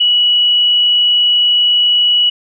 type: tone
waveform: sine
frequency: 2933 Hz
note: F#7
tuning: 16 cents flat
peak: -8 dBFS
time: 0-2.3 s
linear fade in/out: 10 ms
effects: none